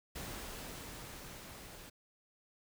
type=noise with level ramp; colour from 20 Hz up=pink; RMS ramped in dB=-44 to -52 dBFS; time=0.15-1.9 s; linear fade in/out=10 ms; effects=none